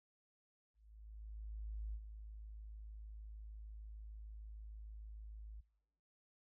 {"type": "tone with ADSR envelope", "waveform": "sine", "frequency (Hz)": 53.3, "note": "G#1", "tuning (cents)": 46, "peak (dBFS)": -40, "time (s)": [0.74, 5.61], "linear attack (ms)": 1200, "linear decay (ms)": 55, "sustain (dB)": -8, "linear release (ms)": 11, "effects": ["noise-tail reverb RT60 0.9 s tail -24 dB re dry"]}